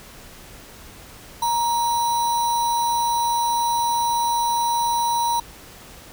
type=tone with sample-and-hold; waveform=sine; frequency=939 Hz; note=A#5; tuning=12 cents sharp; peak=-18 dBFS; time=1.42-5.4 s; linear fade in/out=5 ms; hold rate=4900 Hz; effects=pink hiss -43 dBFS RMS until 6.12 s